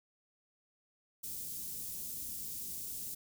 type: band-stop noise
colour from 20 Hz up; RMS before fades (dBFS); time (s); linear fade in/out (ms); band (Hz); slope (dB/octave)
white; -42; 1.23-3.15; 10; 240 to 7200; 12
effects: none